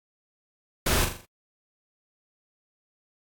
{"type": "noise with echo", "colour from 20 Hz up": "pink", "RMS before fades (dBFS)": -24, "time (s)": [0.86, 1.05], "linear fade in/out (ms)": 5, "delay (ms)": 41, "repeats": 5, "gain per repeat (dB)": -6, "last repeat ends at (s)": 1.255, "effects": ["AAC 64 kbps"]}